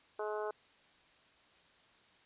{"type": "harmonic tone", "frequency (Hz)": 212, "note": "G#3", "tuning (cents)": 36, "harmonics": [2, 3, 4, 5, 6, 7], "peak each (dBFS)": [-38, -42, -44, -46, -48, -49], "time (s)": [0.19, 0.51], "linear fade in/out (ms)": 5, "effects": ["white hiss -65 dBFS RMS until 2.25 s", "resampled to 8000 Hz"]}